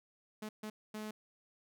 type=tone bursts at uneven times; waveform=sawtooth; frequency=214.2 Hz; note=A3; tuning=46 cents flat; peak=-37 dBFS; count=3; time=0.42-0.49 / 0.63-0.7 / 0.94-1.11 s; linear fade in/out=5 ms; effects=none